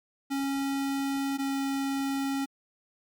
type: tone pair in turn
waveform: square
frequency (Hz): 275.1 / 273.9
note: C#4 / C#4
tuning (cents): -13 / -21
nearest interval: unison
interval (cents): 8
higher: first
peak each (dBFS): -28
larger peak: neither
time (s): 0.3-1.38 / 1.38-2.46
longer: neither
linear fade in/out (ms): 20
effects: MP3 96 kbps